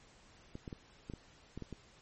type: clicks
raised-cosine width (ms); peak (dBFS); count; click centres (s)
3; -30; 8; 0.554 / 0.678 / 0.728 / 1.099 / 1.137 / 1.576 / 1.623 / 1.727
effects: pink hiss -62 dBFS RMS until 2.01 s + MP3 32 kbps